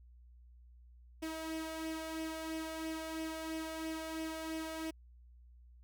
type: tone with flanger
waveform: sawtooth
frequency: 320 Hz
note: D#4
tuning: 49 cents sharp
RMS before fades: -41 dBFS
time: 1.22-4.91 s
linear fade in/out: 10 ms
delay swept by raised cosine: 0.35 to 1.45 ms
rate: 3 Hz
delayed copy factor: +0.5
effects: added 60 Hz sine -56 dBFS peak until 5.83 s